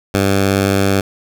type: tone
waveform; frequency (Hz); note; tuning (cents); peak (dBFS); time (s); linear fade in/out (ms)
10% pulse; 98; G2; 0; -4; 0.14-1.01; 5
effects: none